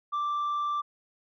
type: tone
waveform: sine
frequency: 1174.7 Hz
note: D6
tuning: in tune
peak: -24 dBFS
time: 0.12-0.82 s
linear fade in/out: 20 ms
effects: tanh soft clip ceiling -26 dBFS